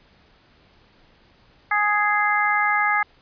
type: harmonic tone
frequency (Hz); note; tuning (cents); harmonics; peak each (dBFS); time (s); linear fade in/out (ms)
416.3; G#4; +4; 2 / 3 / 4 / 5; -23 / -23 / -23 / -23; 1.71-3.03; 5
effects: pink hiss -56 dBFS RMS until 3.21 s + resampled to 11025 Hz